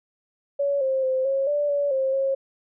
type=tone with pitch steps; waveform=sine; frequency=564 / 530 / 521 / 543 / 584 / 572 / 532 / 541 Hz; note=C#5 / C5 / C5 / C#5 / D5 / D5 / C5 / C#5; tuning=+30 / +22 / -7 / -36 / -10 / -46 / +29 / -42 cents; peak=-20 dBFS; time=0.59-2.35 s; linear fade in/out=10 ms; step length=220 ms; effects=none